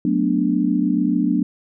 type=chord; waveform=sine; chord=B minor seventh; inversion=second; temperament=equal; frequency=185 / 220 / 246.9 / 293.7 Hz; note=F#3 / A3 / B3 / D4; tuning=0 / 0 / 0 / 0 cents; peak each=-22 / -23 / -21 / -20 dBFS; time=0.05-1.43 s; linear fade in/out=2 ms; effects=none